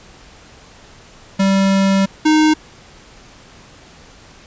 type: tone pair in turn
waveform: square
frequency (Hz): 194.4 / 309.3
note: G3 / D#4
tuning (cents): -14 / -10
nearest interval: minor sixth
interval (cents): 804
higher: second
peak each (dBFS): -12 / -10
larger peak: second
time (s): 1.39-2.06 / 2.25-2.54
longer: first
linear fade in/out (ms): 10
effects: pink hiss -43 dBFS RMS until 4.46 s + resampled to 16000 Hz